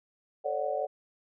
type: chord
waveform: sine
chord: D major seventh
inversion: second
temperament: equal with one note detuned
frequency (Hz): 440 / 542.6 / 587.3 / 740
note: A4 / C#5 / D5 / F#5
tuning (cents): 0 / -37 / 0 / 0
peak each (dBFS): -37 / -34 / -32 / -34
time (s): 0.44-0.87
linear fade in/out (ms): 20
effects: none